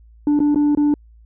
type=tone with dropouts; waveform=sine; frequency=293.7 Hz; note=D4; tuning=in tune; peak=-10 dBFS; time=0.27-0.94 s; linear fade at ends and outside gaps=2 ms; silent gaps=0.392-0.402 / 0.546-0.558 / 0.75-0.773 s; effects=tanh soft clip ceiling -12 dBFS + added 56 Hz sine -44 dBFS peak until 1.25 s